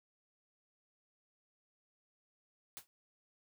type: noise with exponential decay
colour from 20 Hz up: white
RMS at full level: -43 dBFS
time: 2.77-2.87 s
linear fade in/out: 0 ms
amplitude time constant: 21 ms
effects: none